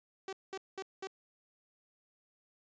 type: tone bursts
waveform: sawtooth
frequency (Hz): 384.2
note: G4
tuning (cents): -35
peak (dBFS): -35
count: 4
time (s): 0.28-1.072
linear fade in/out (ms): 2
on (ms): 48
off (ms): 200
effects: resampled to 16000 Hz